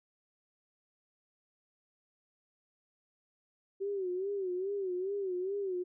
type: tone with vibrato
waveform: sine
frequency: 381.2 Hz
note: G4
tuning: 48 cents flat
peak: -32 dBFS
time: 3.8-5.84 s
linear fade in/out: 20 ms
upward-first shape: sine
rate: 2.4 Hz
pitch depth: 110 cents each way
effects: none